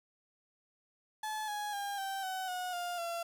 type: tone with pitch steps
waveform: 35% pulse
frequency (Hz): 861 / 832.6 / 805.2 / 778.7 / 753 / 728.2 / 704.2 / 681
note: A5 / G#5 / G5 / G5 / F#5 / F#5 / F5 / F5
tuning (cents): -38 / +4 / +46 / -12 / +30 / -28 / +14 / -44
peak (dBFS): -34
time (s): 1.23-3.23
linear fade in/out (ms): 5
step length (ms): 250
effects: 10-bit